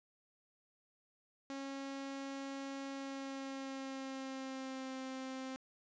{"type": "tone with pitch glide", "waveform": "sawtooth", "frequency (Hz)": [273.5, 262.5], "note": ["C#4", "C4"], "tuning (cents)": [-23, 6], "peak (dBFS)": -38, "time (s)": [1.5, 5.56], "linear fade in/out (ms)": 0, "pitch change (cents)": -71, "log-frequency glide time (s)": [2.92, 4.97], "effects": ["resampled to 16000 Hz", "11-bit"]}